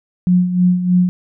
sine tone with tremolo, 180 Hz, F#3, 47 cents flat, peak -8 dBFS, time 0.27-1.09 s, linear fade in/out 0 ms, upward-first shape sine, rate 3.2 Hz, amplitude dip 65%, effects none

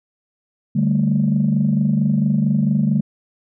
sine chord, D suspended fourth, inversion none, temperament just, 146.83 / 195.78 / 220.2 Hz, D3 / G3 / A3, 0 / -2 / +2 cents, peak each -18 dBFS, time 0.75-3.01 s, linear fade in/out 10 ms, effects tanh soft clip ceiling -7 dBFS

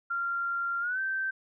sine tone with pitch glide, 1385 to 1554.6 Hz, F6 to G6, -15 to -15 cents, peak -28 dBFS, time 0.1-1.31 s, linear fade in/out 10 ms, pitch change +200 cents, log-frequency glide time 0.8-1 s, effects none

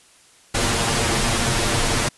pink noise with comb filter, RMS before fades -20 dBFS, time 0.54-2.09 s, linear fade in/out 10 ms, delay 8.6 ms, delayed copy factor +0.9, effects white hiss -52 dBFS RMS until 2.17 s + resampled to 24000 Hz

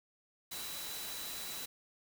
sine tone in noise, 3951 Hz, B7, in tune, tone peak -47 dBFS, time 0.51-1.66 s, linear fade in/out 10 ms, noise white, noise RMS -43 dBFS, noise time 0.51-1.66 s, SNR -7 dB, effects none

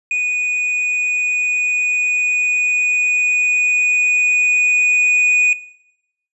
triangle tone with level ramp, 2473 Hz, D#7, 11 cents flat, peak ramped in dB -14 to -8 dBFS, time 0.11-5.53 s, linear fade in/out 2 ms, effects noise-tail reverb RT60 0.8 s tail -20 dB re dry + resampled to 24000 Hz

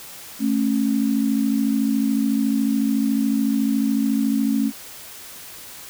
sine tone pair together, 220 / 273.9 Hz, A3 / C#4, 0 / -21 cents, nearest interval major third, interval 379 cents, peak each -20 dBFS, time 0.39-4.72 s, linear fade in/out 50 ms, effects white hiss -39 dBFS RMS until 5.89 s

